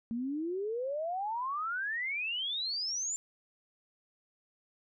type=exponential sweep; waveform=sine; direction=up; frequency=224.4 to 7310 Hz; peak=-32 dBFS; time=0.11-3.16 s; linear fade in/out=0 ms; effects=none